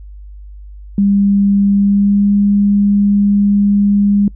sine tone with pitch glide, 199.9 to 202.5 Hz, G3 to G#3, +34 to -43 cents, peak -8 dBFS, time 0.98-4.28 s, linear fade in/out 2 ms, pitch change +23 cents, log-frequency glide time 1.74-2.31 s, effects noise-tail reverb RT60 0.1 s tail -24 dB re dry + added 50 Hz sine -30 dBFS peak until 4.35 s

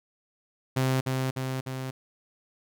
sawtooth tone with echo, 130.81 Hz, C3, in tune, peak -19 dBFS, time 0.76-1.01 s, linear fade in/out 10 ms, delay 300 ms, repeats 3, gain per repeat -3 dB, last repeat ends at 1.91 s, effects none

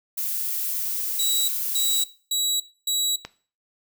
violet noise, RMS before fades -27 dBFS, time 0.17-2.04 s, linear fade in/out 10 ms
25% pulse tone bursts, 3900 Hz, B7, 23 cents flat, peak -18 dBFS, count 4, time 1.19-3.16 s, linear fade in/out 5 ms, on 290 ms, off 270 ms
click, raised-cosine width 0.2 ms, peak -15 dBFS, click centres 3.25 s
effects noise-tail reverb RT60 0.4 s tail -17 dB re dry

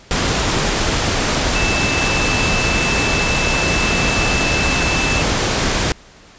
sine tone in noise, 2637 Hz, E7, in tune, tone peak -20 dBFS, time 1.55-5.22 s, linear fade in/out 0 ms, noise pink, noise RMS -17 dBFS, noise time 0.11-5.92 s, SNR -6 dB, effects pink hiss -44 dBFS RMS until 6.38 s + resampled to 16000 Hz

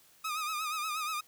sawtooth tone with vibrato, 1244.5 Hz, D#6, in tune, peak -29 dBFS, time 0.24-1.21 s, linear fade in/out 10 ms, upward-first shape sine, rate 8.4 Hz, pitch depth 70 cents each way, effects white hiss -62 dBFS RMS until 1.27 s

